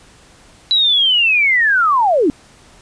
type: linear sweep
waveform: sine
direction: down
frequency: 3968 to 261.6 Hz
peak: -10 dBFS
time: 0.71-2.3 s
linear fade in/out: 0 ms
effects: pink hiss -46 dBFS RMS until 2.81 s + resampled to 22050 Hz